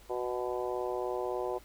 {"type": "harmonic tone with a mistuned harmonic", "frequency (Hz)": 123.47, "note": "B2", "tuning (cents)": 0, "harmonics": [3, 4, 5, 6, 7, 8], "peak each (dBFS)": [-35, -37, -39, -41, -42, -43], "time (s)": [0.09, 1.59], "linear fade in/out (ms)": 20, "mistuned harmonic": 8, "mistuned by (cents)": 29, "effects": ["added 50 Hz sine -58 dBFS peak until 1.64 s", "pink hiss -58 dBFS RMS until 1.64 s"]}